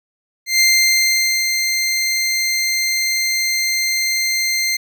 20% pulse tone with ADSR envelope, 2093 Hz, C7, in tune, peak -5 dBFS, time 0.46-4.77 s, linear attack 140 ms, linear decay 840 ms, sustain -6 dB, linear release 9 ms, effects none

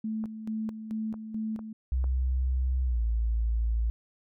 sine tone with tremolo, 218.9 Hz, A3, 9 cents flat, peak -29 dBFS, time 0.04-1.73 s, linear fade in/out 5 ms, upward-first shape square, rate 2.3 Hz, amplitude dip 60%
click train, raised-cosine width 1 ms, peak -30 dBFS, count 5, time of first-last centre 0.24-2.042 s, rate 2.22 Hz
sine tone with pitch glide, 64.1 to 56.45 Hz, C2 to A1, -35 to +45 cents, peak -24 dBFS, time 1.92-3.9 s, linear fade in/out 0 ms, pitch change -220 cents, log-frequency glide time 2.84-3.02 s
effects none

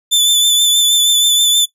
sawtooth tone with vibrato, 3514 Hz, A7, 3 cents flat, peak -6 dBFS, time 0.11-1.66 s, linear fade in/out 20 ms, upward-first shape sine, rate 6.3 Hz, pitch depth 27 cents each way, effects noise-tail reverb RT60 0.1 s tail -18 dB re dry + resampled to 32000 Hz

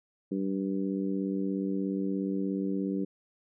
harmonic tone, 96.9 Hz, G2, 20 cents flat, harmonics 2 / 3 / 4 / 5, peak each -31 / -32 / -37 / -41 dBFS, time 0.31-3.05 s, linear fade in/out 10 ms, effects none

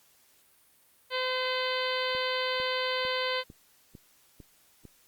harmonic tone, 512 Hz, C5, 38 cents flat, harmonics 1 / 2 / 3 / 4 / 5 / 6 / 7 / 8 / 9, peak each -32 / -35 / -37 / -36 / -41 / -36 / -40 / -39 / -42 dBFS, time 1.1-3.44 s, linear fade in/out 50 ms
click train, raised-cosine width 3 ms, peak -34 dBFS, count 7, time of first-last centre 2.15-4.853 s, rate 2.22 Hz
effects white hiss -63 dBFS RMS until 5.07 s + Opus 48 kbps

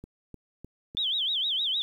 click train, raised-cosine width 3 ms, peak -29 dBFS, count 4, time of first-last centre 0.04-0.949 s, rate 3.3 Hz
sine tone with vibrato, 3414 Hz, G#7, 47 cents sharp, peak -25 dBFS, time 0.97-1.82 s, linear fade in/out 0 ms, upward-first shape sine, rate 6.5 Hz, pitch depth 210 cents each way
effects 10-bit

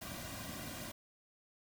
pink noise with comb filter, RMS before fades -45 dBFS, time 0.01-0.92 s, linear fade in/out 10 ms, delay 2.3 ms, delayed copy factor -0.75, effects none

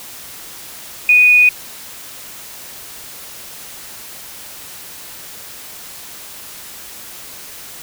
sine tone, 2474 Hz, D#7, 10 cents flat, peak -6 dBFS, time 1.09-1.49 s, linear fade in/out 2 ms, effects white hiss -34 dBFS RMS until 7.82 s

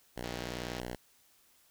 5% pulse tone, 61 Hz, B1, 21 cents flat, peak -27 dBFS, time 0.16-0.96 s, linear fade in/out 10 ms
click train, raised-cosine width 0.2 ms, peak -27 dBFS, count 90, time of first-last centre 0.24-0.8 s, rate 159 Hz
effects white hiss -66 dBFS RMS until 1.7 s

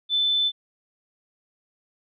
sine tone, 3520 Hz, A7, in tune, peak -19 dBFS, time 0.09-0.52 s, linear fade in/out 50 ms, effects none

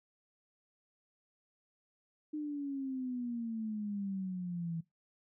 sine exponential sweep, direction down, 305.7 to 163.2 Hz, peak -35 dBFS, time 2.33-4.81 s, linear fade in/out 10 ms, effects noise-tail reverb RT60 0.2 s tail -21 dB re dry

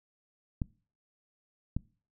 clicks, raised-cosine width 5 ms, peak -18 dBFS, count 2, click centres 0.618 / 1.766 s, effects noise-tail reverb RT60 0.4 s tail -23 dB re dry

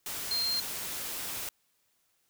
sine tone in noise, 4186 Hz, C8, in tune, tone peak -28 dBFS, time 0.31-0.6 s, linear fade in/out 2 ms, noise white, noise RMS -37 dBFS, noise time 0.06-1.49 s, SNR +6 dB, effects white hiss -73 dBFS RMS until 2.29 s

